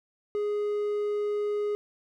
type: tone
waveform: triangle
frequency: 415.3 Hz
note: G#4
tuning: in tune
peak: -24 dBFS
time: 0.35-1.75 s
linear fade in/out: 0 ms
effects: none